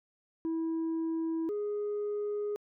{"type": "tone pair in turn", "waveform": "sine", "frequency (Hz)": [326, 414.7], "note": ["E4", "G#4"], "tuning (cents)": [-19, -3], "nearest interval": "major third", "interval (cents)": 416, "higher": "second", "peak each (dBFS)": [-27, -29], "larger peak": "first", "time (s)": [[0.45, 1.49], [1.49, 2.56]], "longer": "second", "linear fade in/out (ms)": 0, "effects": ["tanh soft clip ceiling -29 dBFS"]}